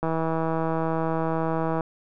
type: click train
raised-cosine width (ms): 1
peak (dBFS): -13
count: 289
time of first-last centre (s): 0.03-1.808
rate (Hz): 162
effects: none